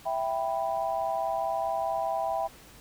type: chord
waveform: sine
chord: E minor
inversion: none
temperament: equal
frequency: 659.3 / 784 / 987.8 Hz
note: E5 / G5 / B5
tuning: 0 / 0 / 0 cents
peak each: -30 / -30 / -35 dBFS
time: 0.05-2.48 s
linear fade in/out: 20 ms
effects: pink hiss -52 dBFS RMS until 2.8 s